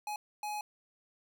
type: tone bursts at uneven times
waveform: square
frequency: 840 Hz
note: G#5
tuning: 19 cents sharp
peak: -36 dBFS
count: 2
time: 0.07-0.16 / 0.43-0.61 s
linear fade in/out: 2 ms
effects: none